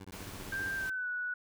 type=tone bursts; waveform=15% pulse; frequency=95.6 Hz; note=G2; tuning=43 cents flat; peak=-38 dBFS; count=11; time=0-0.695 s; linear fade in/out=5 ms; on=45 ms; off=20 ms
type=noise; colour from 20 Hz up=pink; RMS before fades=-46 dBFS; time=0.12-0.9 s; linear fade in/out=5 ms
type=tone with pitch glide; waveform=sine; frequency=1579 to 1473.3 Hz; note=G6 to F#6; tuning=+12 to -8 cents; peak=-33 dBFS; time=0.52-1.34 s; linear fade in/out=5 ms; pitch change=-120 cents; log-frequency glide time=0.76-1.08 s
effects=none